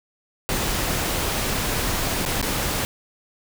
pink noise with dropouts, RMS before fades -24 dBFS, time 0.49-2.85 s, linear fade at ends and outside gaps 0 ms, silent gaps 2.252-2.261 / 2.414-2.427 s, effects none

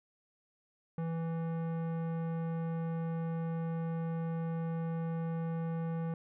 sine tone with tanh clipping, 164.81 Hz, E3, in tune, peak -35 dBFS, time 0.98-6.14 s, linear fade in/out 2 ms, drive 16 dB, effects none

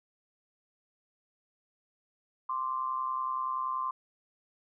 sine tone pair together, 1044.2 / 1174.7 Hz, C6 / D6, -4 / 0 cents, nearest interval major second, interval 204 cents, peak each -31 / -36 dBFS, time 2.49-3.91 s, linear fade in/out 5 ms, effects none

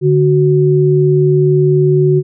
sine tone pair together, 146.4 / 370.3 Hz, D3 / F#4, -5 / +1 cents, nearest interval octave + major third, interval 1606 cents, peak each -10 dBFS, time 0.01-2.23 s, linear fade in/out 50 ms, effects none

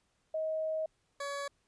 sine / 20% pulse tone pair in turn, 632 / 564.3 Hz, D#5 / C#5, +27 / +31 cents, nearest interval major second, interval 196 cents, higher first, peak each -31 / -31 dBFS, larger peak neither, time 0.34-0.86 / 1.2-1.48 s, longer first, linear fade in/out 5 ms, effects pink hiss -75 dBFS RMS until 1.67 s + resampled to 22050 Hz

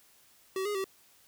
square tone with pitch steps, 380.8 / 414.2 / 384.7 Hz, F#4 / G#4 / G4, +50 / -5 / -33 cents, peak -31 dBFS, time 0.56-0.842 s, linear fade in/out 2 ms, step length 94 ms, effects white hiss -62 dBFS RMS until 1.27 s

